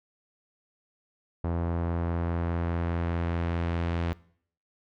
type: tone with low-pass filter sweep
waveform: sawtooth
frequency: 84.9 Hz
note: F2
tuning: 48 cents flat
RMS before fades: -29 dBFS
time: 1.44-4.13 s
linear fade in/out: 0 ms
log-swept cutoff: 1000 to 3000 Hz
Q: 0.9
effects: noise-tail reverb RT60 0.6 s tail -21 dB re dry